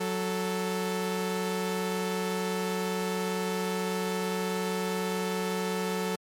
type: tone pair together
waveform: sawtooth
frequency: 185 / 440 Hz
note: F#3 / A4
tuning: 0 / 0 cents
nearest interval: octave + minor third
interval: 1500 cents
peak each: -27 dBFS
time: 0-6.16 s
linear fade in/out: 10 ms
effects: MP3 64 kbps